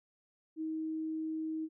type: tone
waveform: sine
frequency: 316.7 Hz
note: D#4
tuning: 31 cents sharp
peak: -34 dBFS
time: 0.56-1.69 s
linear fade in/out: 50 ms
effects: none